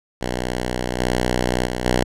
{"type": "tone with level steps", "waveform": "5% pulse", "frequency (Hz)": 61.74, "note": "B1", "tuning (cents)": 0, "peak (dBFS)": [-11, -7, -12, -5], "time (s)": [0.21, 2.04], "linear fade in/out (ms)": 5, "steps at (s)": [0.99, 1.66, 1.85], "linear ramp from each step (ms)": 5, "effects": ["low-pass 10000 Hz 12 dB/octave"]}